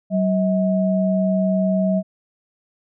sine tone pair together, 190 / 639.1 Hz, F#3 / D#5, +46 / +46 cents, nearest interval octave + major sixth, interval 2100 cents, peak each -17 / -21 dBFS, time 0.1-2.03 s, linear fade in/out 50 ms, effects none

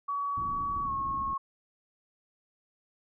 sine tone with pitch glide, 1132 to 1091.5 Hz, C#6 to C#6, +36 to -27 cents, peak -29 dBFS, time 0.08-1.38 s, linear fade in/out 10 ms, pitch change -63 cents, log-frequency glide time 0.84-0.91 s
pink low-pass noise, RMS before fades -43 dBFS, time 0.37-1.34 s, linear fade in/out 2 ms, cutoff 350 Hz, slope 48 dB/octave
effects none

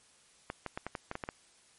clicks, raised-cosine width 0.5 ms, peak -21 dBFS, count 9, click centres 0.501 / 0.663 / 0.775 / 0.866 / 0.952 / 1.114 / 1.154 / 1.238 / 1.289 s, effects white hiss -63 dBFS RMS until 1.78 s + MP3 48 kbps

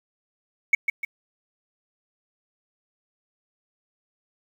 sine tone with echo, 2217 Hz, C#7, in tune, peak -11 dBFS, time 0.73-0.75 s, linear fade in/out 5 ms, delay 150 ms, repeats 2, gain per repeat -7 dB, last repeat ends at 1.05 s, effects tanh soft clip ceiling -9 dBFS + 8-bit

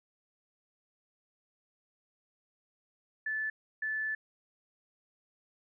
sine tone bursts at uneven times, 1744 Hz, A6, 16 cents flat, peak -31 dBFS, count 2, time 3.26-3.5 / 3.82-4.15 s, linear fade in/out 5 ms, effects none

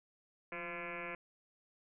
sine tone with frequency modulation, 1370 Hz, F6, 34 cents flat, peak -40 dBFS, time 0.52-1.15 s, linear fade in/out 2 ms, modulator 170 Hz, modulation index 6.6, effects none

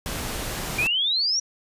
pink noise, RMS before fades -30 dBFS, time 0.06-0.87 s, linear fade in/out 0 ms
sine exponential sweep, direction up, 2349 to 5810 Hz, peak -20 dBFS, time 0.78-1.4 s, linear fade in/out 10 ms
effects resampled to 32000 Hz

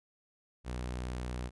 sawtooth tone, 61.74 Hz, B1, in tune, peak -32 dBFS, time 0.64-1.51 s, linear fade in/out 50 ms, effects resampled to 24000 Hz

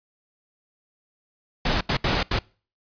pink noise bursts at uneven times, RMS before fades -22 dBFS, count 4, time 1.65-1.81 / 1.89-1.97 / 2.04-2.23 / 2.31-2.39 s, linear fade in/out 5 ms, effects noise-tail reverb RT60 0.4 s tail -25 dB re dry + resampled to 11025 Hz

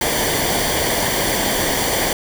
pink noise with comb filter, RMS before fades -19 dBFS, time 0.01-2.13 s, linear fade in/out 2 ms, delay 0.76 ms, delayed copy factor -0.65, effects none

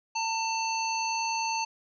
harmonic tone with a mistuned harmonic, 890 Hz, A5, 20 cents sharp, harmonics 1 / 3 / 5 / 7, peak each -29 / -34 / -36 / -37 dBFS, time 0.15-1.65 s, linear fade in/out 10 ms, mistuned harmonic 1, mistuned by +19 cents, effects none

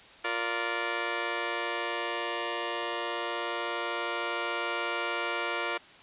10% pulse chord, Bb major, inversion second, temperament just, 349.6 / 466.2 / 582.7 Hz, F4 / Bb4 / D5, +2 / 0 / -14 cents, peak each -26 dBFS, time 0.24-5.78 s, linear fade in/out 10 ms, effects white hiss -52 dBFS RMS until 6.02 s + resampled to 8000 Hz

